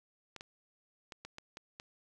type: clicks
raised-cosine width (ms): 0.2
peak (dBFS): -28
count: 7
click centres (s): 0.363 / 0.409 / 1.122 / 1.25 / 1.384 / 1.571 / 1.799
effects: none